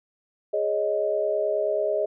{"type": "chord", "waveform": "sine", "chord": "Ab suspended fourth", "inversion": "none", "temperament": "just", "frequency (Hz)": [415.3, 553.7, 623], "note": ["Ab4", "Db5", "Eb5"], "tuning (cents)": [0, -2, 2], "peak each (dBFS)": [-27, -29, -24], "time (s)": [0.53, 2.06], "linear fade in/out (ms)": 10, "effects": []}